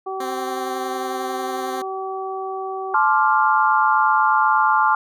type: harmonic tone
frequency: 382.1 Hz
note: G4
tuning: 44 cents flat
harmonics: 1 / 2 / 3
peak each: -28 / -28 / -32 dBFS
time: 0.06-2.95 s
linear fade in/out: 10 ms
type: tone with vibrato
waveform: 10% pulse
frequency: 261.6 Hz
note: C4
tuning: in tune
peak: -20 dBFS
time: 0.2-1.82 s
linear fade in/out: 5 ms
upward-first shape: sine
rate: 11 Hz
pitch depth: 16 cents each way
type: chord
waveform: sine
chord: D minor seventh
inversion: second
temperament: equal with one note detuned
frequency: 868.4 / 1046.5 / 1174.7 / 1396.9 Hz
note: A5 / C6 / D6 / F6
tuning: -23 / 0 / 0 / 0 cents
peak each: -18 / -20 / -20 / -20 dBFS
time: 2.94-4.95 s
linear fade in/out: 2 ms
effects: none